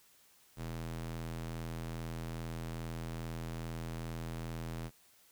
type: tone with high-pass filter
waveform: square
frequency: 41.2 Hz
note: E1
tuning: in tune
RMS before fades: -41 dBFS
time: 0.56-4.91 s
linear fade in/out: 50 ms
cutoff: 84 Hz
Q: 1.2
effects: white hiss -65 dBFS RMS until 5.31 s